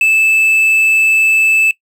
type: tone with quantisation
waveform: triangle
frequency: 2627 Hz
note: E7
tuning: 7 cents flat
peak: -6 dBFS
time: 0.01-1.71 s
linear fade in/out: 2 ms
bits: 6
effects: noise-tail reverb RT60 0.1 s tail -19 dB re dry